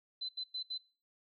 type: tone bursts at uneven times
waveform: sine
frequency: 4038 Hz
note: B7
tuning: 38 cents sharp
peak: -36 dBFS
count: 4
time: 0.21-0.29 / 0.37-0.44 / 0.54-0.63 / 0.7-0.78 s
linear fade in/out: 10 ms
effects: noise-tail reverb RT60 0.4 s tail -26 dB re dry + AAC 64 kbps